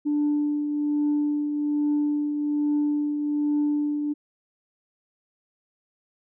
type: tone with tremolo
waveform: sine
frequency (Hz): 294.7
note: D4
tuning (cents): +6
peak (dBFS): -18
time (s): 0.05-4.14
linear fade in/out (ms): 20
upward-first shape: triangle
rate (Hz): 1.2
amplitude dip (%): 50
effects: tanh soft clip ceiling -17 dBFS